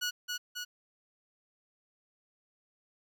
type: tone with echo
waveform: 15% pulse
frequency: 1462 Hz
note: F#6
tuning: 21 cents flat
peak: -24 dBFS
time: 0.01-0.11 s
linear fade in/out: 20 ms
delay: 270 ms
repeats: 2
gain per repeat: -3 dB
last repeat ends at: 0.65 s
effects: none